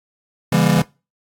square chord, C# diminished seventh, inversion none, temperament just, 138.59 / 166.31 / 199.57 / 239.5 Hz, C#3 / E3 / G3 / Bb3, 0 / +16 / +31 / +47 cents, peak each -20 / -17 / -19 / -22 dBFS, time 0.52-0.82 s, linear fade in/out 5 ms, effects noise-tail reverb RT60 0.3 s tail -23 dB re dry + AAC 48 kbps

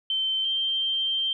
sine tone pair in turn, 3099 / 3146 Hz, G7 / G7, -21 / +6 cents, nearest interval unison, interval 27 cents, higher second, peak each -23 / -23 dBFS, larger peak neither, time 0.1-0.45 / 0.45-1.33 s, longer second, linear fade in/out 2 ms, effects none

